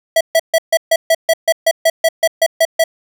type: tone bursts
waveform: square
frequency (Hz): 654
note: E5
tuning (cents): -14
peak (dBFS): -9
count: 15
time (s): 0.16-2.84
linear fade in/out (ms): 5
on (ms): 48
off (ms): 140
effects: none